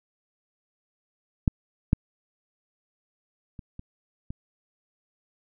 clicks, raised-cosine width 5 ms, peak -7 / -6 / -27 / -26 / -22 dBFS, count 5, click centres 1.478 / 1.931 / 3.592 / 3.794 / 4.305 s, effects none

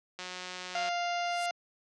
click train, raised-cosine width 0.2 ms, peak -23 dBFS, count 128, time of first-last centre 0.19-0.888 s, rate 182 Hz
harmonic tone, 698.5 Hz, F5, in tune, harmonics 1 / 2 / 3 / 4 / 5 / 6 / 7 / 8 / 9, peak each -31 / -39 / -40 / -41 / -48 / -49 / -46 / -52 / -51 dBFS, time 0.75-1.51 s, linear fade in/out 2 ms
violet noise with exponential growth, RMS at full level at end -33 dBFS, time 1.2-1.46 s, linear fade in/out 2 ms, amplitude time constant 56 ms
effects high-pass 200 Hz 12 dB/octave + resampled to 22050 Hz

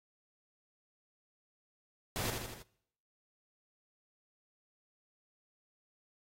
pink noise with echo, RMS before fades -37 dBFS, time 2.16-2.3 s, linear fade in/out 0 ms, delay 80 ms, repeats 4, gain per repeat -4 dB, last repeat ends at 2.62 s, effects noise-tail reverb RT60 0.7 s tail -21 dB re dry + AAC 48 kbps

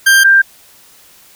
40% pulse / sine tone pair in turn, 1585 / 1585 Hz, G6 / G6, +19 / +19 cents, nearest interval unison, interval 0 cents, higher neither, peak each -4 dBFS, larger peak neither, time 0.06-0.24 / 0.24-0.42 s, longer neither, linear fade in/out 10 ms, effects white hiss -44 dBFS RMS until 1.35 s

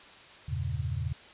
sine chord, E diminished seventh, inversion none, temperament equal, 82.41 / 98 / 116.54 / 138.59 Hz, E2 / G2 / Bb2 / Db3, 0 / 0 / 0 / 0 cents, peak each -34 / -36 / -35 / -35 dBFS, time 0.48-1.13 s, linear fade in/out 10 ms, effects white hiss -51 dBFS RMS until 1.33 s + resampled to 8000 Hz

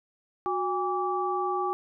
sine tone cluster, 366.2 / 812 / 1157 Hz, F#4 / G#5 / D6, -18 / -39 / -26 cents, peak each -30 dBFS, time 0.46-1.73 s, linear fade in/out 0 ms, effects none

